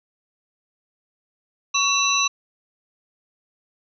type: tone cluster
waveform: sine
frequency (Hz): 1118 / 2693 / 3946 / 5950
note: C#6 / E7 / B7 / F#8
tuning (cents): +14 / +36 / -2 / +9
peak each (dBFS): -23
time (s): 1.74-2.28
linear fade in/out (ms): 10
effects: none